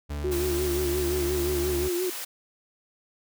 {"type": "tone", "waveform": "40% pulse", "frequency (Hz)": 73.1, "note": "D2", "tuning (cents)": -7, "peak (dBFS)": -29, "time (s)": [0.09, 1.89], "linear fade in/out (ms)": 20}
{"type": "tone with vibrato", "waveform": "sine", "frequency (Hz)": 358.6, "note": "F4", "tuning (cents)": 46, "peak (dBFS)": -25, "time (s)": [0.24, 2.1], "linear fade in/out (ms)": 5, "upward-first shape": "sine", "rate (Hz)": 5.7, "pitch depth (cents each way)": 60}
{"type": "high-pass noise", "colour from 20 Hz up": "white", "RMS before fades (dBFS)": -35, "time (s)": [0.31, 2.25], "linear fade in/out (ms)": 10, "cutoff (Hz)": 470, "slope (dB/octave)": 12}
{"effects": []}